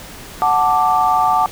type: chord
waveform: sine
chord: D major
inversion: first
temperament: equal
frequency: 740 / 880 / 1174.7 Hz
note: F#5 / A5 / D6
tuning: 0 / 0 / 0 cents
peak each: -16 dBFS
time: 0.42-1.46 s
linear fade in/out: 0 ms
effects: pink hiss -35 dBFS RMS until 1.51 s